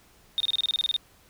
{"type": "tone bursts", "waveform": "sine", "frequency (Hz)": 3675, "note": "A#7", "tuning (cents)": -25, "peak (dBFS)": -20, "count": 12, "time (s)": [0.38, 0.964], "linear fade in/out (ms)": 0, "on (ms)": 23, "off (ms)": 28, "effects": ["tanh soft clip ceiling -18 dBFS", "pink hiss -58 dBFS RMS until 1.29 s"]}